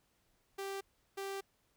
sawtooth tone bursts at uneven times, 392 Hz, G4, in tune, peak -35 dBFS, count 2, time 0.58-0.81 / 1.17-1.41 s, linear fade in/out 10 ms, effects pink hiss -75 dBFS RMS until 1.76 s

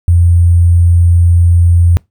sine tone with sample-and-hold, 86.1 Hz, F2, 24 cents flat, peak -4 dBFS, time 0.08-1.97 s, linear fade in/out 0 ms, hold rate 8820 Hz, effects noise-tail reverb RT60 0.2 s tail -25 dB re dry

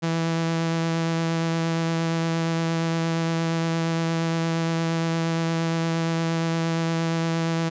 sawtooth tone with vibrato, 164.81 Hz, E3, in tune, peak -18 dBFS, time 0.02-7.7 s, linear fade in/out 20 ms, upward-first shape triangle, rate 8.6 Hz, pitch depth 12 cents each way, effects resampled to 16000 Hz

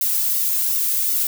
violet noise with flanger, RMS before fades -20 dBFS, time 0.01-1.27 s, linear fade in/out 2 ms, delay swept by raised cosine 1.2 to 2.12 ms, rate 2.7 Hz, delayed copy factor -0.95, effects none

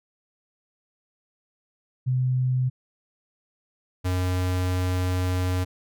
sine / square tone pair in turn, 127.8 / 91.29 Hz, C3 / F#2, -40 / -23 cents, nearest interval tritone, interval 583 cents, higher first, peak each -20 / -23 dBFS, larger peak first, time 2.06-2.7 / 4.04-5.65 s, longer second, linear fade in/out 20 ms, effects none

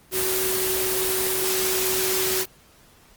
sine tone in noise, 375.2 Hz, F#4, 24 cents sharp, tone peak -26 dBFS, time 0.11-2.46 s, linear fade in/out 50 ms, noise white, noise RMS -24 dBFS, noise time 0.11-2.46 s, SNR -5 dB, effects pink hiss -54 dBFS RMS until 3.16 s + Opus 24 kbps

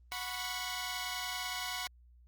10% pulse chord, F# suspended fourth, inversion none, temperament equal with one note detuned, 733.2 / 987.8 / 1108.7 Hz, F#5 / B5 / C#6, -16 / 0 / 0 cents, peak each -32 / -32 / -33 dBFS, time 0.12-1.87 s, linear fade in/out 0 ms, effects added 60 Hz sine -57 dBFS peak until 2.27 s + Opus 32 kbps

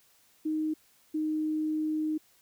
sine tone pair in turn, 311.1 / 309.8 Hz, D#4 / D#4, 0 / -7 cents, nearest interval unison, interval 7 cents, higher first, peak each -27 dBFS, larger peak neither, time 0.45-0.74 / 1.14-2.18 s, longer second, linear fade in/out 10 ms, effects white hiss -64 dBFS RMS until 2.41 s

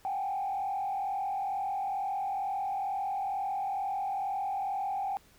sine tone with frequency modulation, 784 Hz, G5, in tune, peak -29 dBFS, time 0.05-5.17 s, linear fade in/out 0 ms, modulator 42.2 Hz, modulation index 1, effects tanh soft clip ceiling -25 dBFS + pink hiss -61 dBFS RMS until 5.38 s

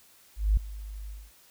sine tone with ADSR envelope, 51.4 Hz, G#1, 17 cents flat, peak -17 dBFS, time 0.36-1.32 s, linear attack 210 ms, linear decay 4 ms, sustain -19 dB, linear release 220 ms, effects white hiss -58 dBFS RMS until 1.5 s

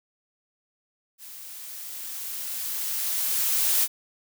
blue noise with level ramp, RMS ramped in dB -43 to -21 dBFS, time 1.18-3.88 s, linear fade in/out 50 ms, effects none

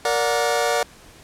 sawtooth chord, Bb augmented, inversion none, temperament just, 466.2 / 582.7 / 728.4 Hz, Bb4 / D5 / F#5, 0 / -14 / -27 cents, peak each -19 dBFS, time 0.05-0.83 s, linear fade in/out 2 ms, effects pink hiss -47 dBFS RMS until 1.23 s + low-pass 11000 Hz 12 dB/octave

